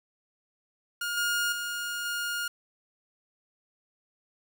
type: tone with level steps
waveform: sawtooth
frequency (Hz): 1425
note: F6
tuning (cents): +34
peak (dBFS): -26 / -22 / -28 / -26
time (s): 1.01-2.48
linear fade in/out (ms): 5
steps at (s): 1.17 / 1.52 / 2.05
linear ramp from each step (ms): 5
effects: 8-bit